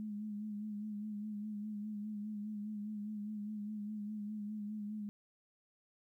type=tone with vibrato; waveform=sine; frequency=210.2 Hz; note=G#3; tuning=21 cents sharp; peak=-39 dBFS; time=0-5.09 s; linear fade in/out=0 ms; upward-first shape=sine; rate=4.9 Hz; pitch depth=41 cents each way; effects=13-bit